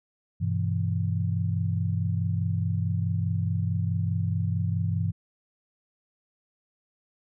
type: chord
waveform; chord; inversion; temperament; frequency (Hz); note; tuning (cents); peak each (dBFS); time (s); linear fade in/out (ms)
sine; E minor; first; just; 98.89 / 123.61 / 164.81; G2 / B2 / E3; +16 / +2 / 0; -26 / -31 / -29; 0.4-5.12; 20
effects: none